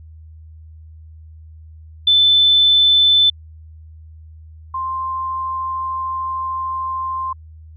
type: tone pair in turn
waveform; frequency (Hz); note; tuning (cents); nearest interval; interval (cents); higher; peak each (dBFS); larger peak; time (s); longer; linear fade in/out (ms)
sine; 3520 / 1048.9; A7 / C6; 0 / +4; octave + major sixth; 2096; first; -9 / -20; first; 2.07-3.3 / 4.74-7.33; second; 5
effects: added 79 Hz sine -37 dBFS peak until 7.76 s